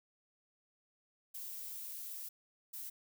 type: noise bursts at uneven times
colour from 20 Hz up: violet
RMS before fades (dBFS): -45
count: 2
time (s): 1.34-2.29 / 2.73-2.9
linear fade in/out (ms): 10
effects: none